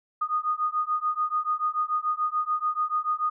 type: beating tone pair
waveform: sine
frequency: 1231 / 1237.9 Hz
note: D#6 / D#6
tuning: -19 / -9 cents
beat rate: 6.9 Hz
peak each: -27 dBFS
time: 0.21-3.3 s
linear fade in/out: 10 ms
effects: none